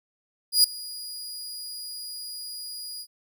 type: tone with ADSR envelope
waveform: sawtooth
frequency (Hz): 4888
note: D#8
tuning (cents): -32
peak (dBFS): -10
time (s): 0.52-3.07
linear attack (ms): 120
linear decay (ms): 4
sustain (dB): -22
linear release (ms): 64
effects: none